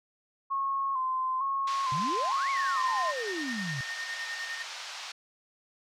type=tone with vibrato; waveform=sine; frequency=1064 Hz; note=C6; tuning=29 cents sharp; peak=-27 dBFS; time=0.5-3.12 s; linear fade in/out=20 ms; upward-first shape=square; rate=1.1 Hz; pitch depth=45 cents each way
type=band-pass noise; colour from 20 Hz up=white; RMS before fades=-41 dBFS; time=1.67-5.12 s; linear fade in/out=5 ms; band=690 to 5500 Hz; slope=24 dB/octave
type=exponential two-way sweep; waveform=sine; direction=up then down; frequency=126.3 to 2275 to 126.3 Hz; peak=-33 dBFS; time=1.92-3.81 s; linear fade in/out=2 ms; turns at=2.5 s
type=tone with tremolo; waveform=triangle; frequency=1833 Hz; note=A#6; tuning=30 cents flat; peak=-32 dBFS; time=2.56-4.63 s; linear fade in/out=10 ms; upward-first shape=square; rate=9.8 Hz; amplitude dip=45%
effects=none